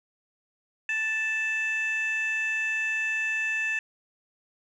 sine tone pair together, 1760 / 2635 Hz, A6 / E7, 0 / -1 cents, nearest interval perfect fifth, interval 699 cents, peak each -26 dBFS, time 0.89-3.79 s, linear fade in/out 2 ms, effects tanh soft clip ceiling -22 dBFS

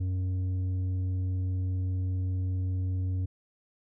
sine tone with tanh clipping, 92.5 Hz, F#2, in tune, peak -28 dBFS, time 0-3.26 s, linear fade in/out 10 ms, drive 6 dB, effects none

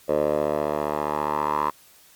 10% pulse tone with band-pass filter sweep, 74.9 Hz, D2, 35 cents sharp, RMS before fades -24 dBFS, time 0.08-1.71 s, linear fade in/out 20 ms, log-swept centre 560 to 1000 Hz, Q 5.1, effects white hiss -53 dBFS RMS until 2.15 s + MP3 96 kbps

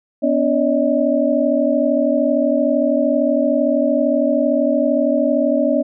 sine tone cluster, 250 / 287.7 / 572 / 625 Hz, B3 / D4 / D5 / D#5, +21 / -36 / -46 / +8 cents, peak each -19 dBFS, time 0.22-5.83 s, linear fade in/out 20 ms, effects none

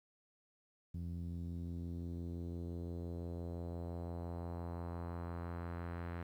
sawtooth tone with low-pass filter sweep, 85.8 Hz, F2, 30 cents flat, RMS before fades -43 dBFS, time 0.94-6.23 s, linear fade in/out 5 ms, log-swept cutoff 180 to 1800 Hz, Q 1.5, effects 12-bit

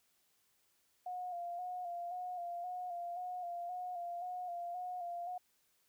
sine tone with vibrato, 710 Hz, F5, 28 cents sharp, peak -39 dBFS, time 1.06-5.38 s, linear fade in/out 5 ms, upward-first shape square, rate 1.9 Hz, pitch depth 36 cents each way, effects white hiss -75 dBFS RMS until 5.88 s

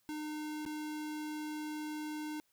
square tone with dropouts, 304.2 Hz, D#4, 39 cents flat, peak -39 dBFS, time 0.09-2.4 s, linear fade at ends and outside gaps 0 ms, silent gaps 0.652-0.662 s, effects white hiss -75 dBFS RMS until 2.52 s

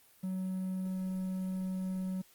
triangle tone with quantisation, 186.9 Hz, F#3, 18 cents sharp, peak -31 dBFS, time 0.23-2.22 s, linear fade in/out 10 ms, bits 10, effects white hiss -63 dBFS RMS until 2.34 s + Opus 32 kbps

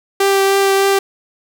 sawtooth tone with vibrato, 392 Hz, G4, in tune, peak -7 dBFS, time 0.2-0.99 s, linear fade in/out 5 ms, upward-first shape triangle, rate 3.3 Hz, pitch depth 12 cents each way, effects none

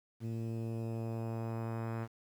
sawtooth tone with low-pass filter sweep, 113.9 Hz, A#2, 40 cents flat, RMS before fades -38 dBFS, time 0.2-2.08 s, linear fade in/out 50 ms, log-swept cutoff 300 to 1600 Hz, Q 1.1, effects 10-bit

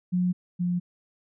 sine tone pair in turn, 180 / 177.01 Hz, F#3 / F3, -47 / +24 cents, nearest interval unison, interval 29 cents, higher first, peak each -21 / -23 dBFS, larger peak first, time 0.12-0.33 / 0.59-0.8 s, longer neither, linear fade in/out 20 ms, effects none

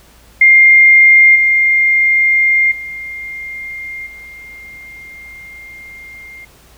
sine tone with level steps, 2113 Hz, C7, 16 cents sharp, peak -3 / -8 / -23 / -31 dBFS, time 0.41-6.45 s, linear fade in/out 5 ms, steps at 1.35 / 2.71 / 4.06 s, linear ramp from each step 10 ms, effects added 57 Hz sine -46 dBFS peak until 6.77 s + pink hiss -46 dBFS RMS until 6.77 s

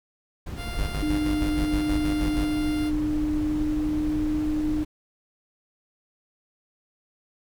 brown noise, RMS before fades -32 dBFS, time 0.46-4.85 s, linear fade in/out 10 ms
10% pulse tone, 698.5 Hz, F5, in tune, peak -28 dBFS, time 0.56-2.92 s, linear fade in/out 50 ms
45% pulse tone bursts, 50.5 Hz, G#1, 48 cents flat, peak -25 dBFS, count 11, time 0.77-2.46 s, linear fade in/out 20 ms, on 110 ms, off 48 ms
sine tone with pitch glide, 302.5 to 304.6 Hz, D#4 to D#4, -49 to -37 cents, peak -23 dBFS, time 1.02-4.84 s, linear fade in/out 10 ms, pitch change +12 cents, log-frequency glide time 3.11-4.42 s
effects none

